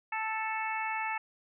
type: harmonic tone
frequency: 440 Hz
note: A4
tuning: in tune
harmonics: 2 / 3 / 4 / 5 / 6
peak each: -34 / -40 / -39 / -38 / -40 dBFS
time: 0.12-1.18 s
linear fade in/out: 5 ms
effects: none